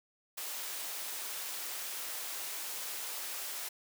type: high-pass noise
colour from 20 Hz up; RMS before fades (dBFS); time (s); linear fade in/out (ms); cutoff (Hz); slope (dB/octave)
white; -40; 0.37-3.69; 10; 460; 12
effects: none